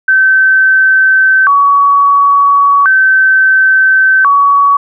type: tone with vibrato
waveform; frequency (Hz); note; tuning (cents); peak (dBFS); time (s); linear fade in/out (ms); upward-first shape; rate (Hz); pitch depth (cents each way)
sine; 1318.5; E6; 0; -4; 0.08-4.77; 5; square; 0.36; 270
effects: none